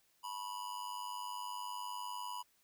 square tone with amplitude modulation, 980 Hz, B5, 14 cents flat, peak -38 dBFS, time 0.23-2.43 s, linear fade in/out 20 ms, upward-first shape sine, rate 99.9 Hz, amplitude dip 80%, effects white hiss -73 dBFS RMS until 2.63 s

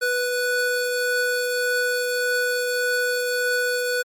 square tone pair together, 493.7 / 1479.4 Hz, B4 / F#6, -1 / -1 cents, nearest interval octave + perfect fifth, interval 1900 cents, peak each -24 / -24 dBFS, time 0.01-4.03 s, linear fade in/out 20 ms, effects MP3 64 kbps

